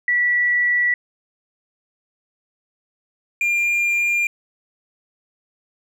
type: tone pair in turn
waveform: sine / triangle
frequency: 1951 / 2399 Hz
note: B6 / D7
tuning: -22 / +36 cents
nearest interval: major third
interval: 358 cents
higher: second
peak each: -15 dBFS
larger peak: neither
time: 0.08-0.94 / 3.41-4.27 s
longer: neither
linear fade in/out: 2 ms
effects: none